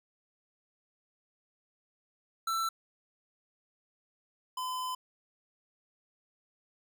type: tone pair in turn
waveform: square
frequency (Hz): 1335 / 1016.2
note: E6 / B5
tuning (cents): +22 / +49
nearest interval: perfect fourth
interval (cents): 473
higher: first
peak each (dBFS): -30 / -34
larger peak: first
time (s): 2.47-2.69 / 4.57-4.95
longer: second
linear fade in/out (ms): 5
effects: none